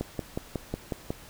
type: click train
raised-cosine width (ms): 2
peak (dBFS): -16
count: 7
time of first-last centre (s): 0.01-1.105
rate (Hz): 5.48
effects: pink hiss -49 dBFS RMS until 1.29 s